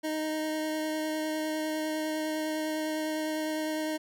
25% pulse tone with vibrato, 310.9 Hz, D#4, 1 cent flat, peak -26 dBFS, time 0.03-3.98 s, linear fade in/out 20 ms, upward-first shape triangle, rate 9.9 Hz, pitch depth 12 cents each way, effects none

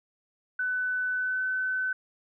sine tone with pitch glide, 1500 to 1515.7 Hz, F#6 to F#6, +23 to +41 cents, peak -26 dBFS, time 0.59-1.93 s, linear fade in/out 5 ms, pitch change +18 cents, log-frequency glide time 1.11-1.43 s, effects none

